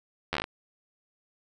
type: slowing click train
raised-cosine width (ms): 0.3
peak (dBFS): -12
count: 8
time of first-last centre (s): 0.33-0.441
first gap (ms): 11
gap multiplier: 1.12
effects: none